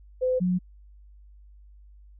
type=tone pair in turn; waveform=sine; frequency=510 / 181.04 Hz; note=C5 / F#3; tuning=-44 / -37 cents; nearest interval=octave + tritone; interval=1793 cents; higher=first; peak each=-21 dBFS; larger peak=neither; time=0.21-0.4 / 0.4-0.59 s; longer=neither; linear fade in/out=20 ms; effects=added 50 Hz sine -48 dBFS peak until 2.19 s